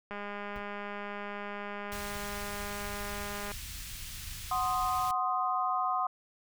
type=click train; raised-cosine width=0.5 ms; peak=-25 dBFS; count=696; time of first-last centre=0.11-3.517 s; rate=204 Hz
type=noise with exponential decay; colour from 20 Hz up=brown; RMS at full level=-38 dBFS; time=0.56-0.67 s; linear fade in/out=0 ms; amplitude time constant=23 ms
type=band-stop noise; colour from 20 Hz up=pink; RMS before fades=-42 dBFS; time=1.92-5.11 s; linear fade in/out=0 ms; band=100 to 2400 Hz; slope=12 dB/octave
type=chord; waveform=sine; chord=C diminished; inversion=second; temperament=equal; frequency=740 / 1046.5 / 1244.5 Hz; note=Gb5 / C6 / Eb6; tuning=0 / 0 / 0 cents; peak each=-32 dBFS; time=4.51-6.07 s; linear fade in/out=5 ms
effects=none